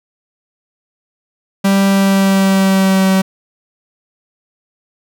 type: tone with pitch glide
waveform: 45% pulse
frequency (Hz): 196 to 190.53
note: G3 to G3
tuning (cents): 0 to -49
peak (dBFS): -9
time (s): 1.64-3.22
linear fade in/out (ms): 10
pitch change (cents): -49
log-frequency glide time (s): 1.88-3.1
effects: none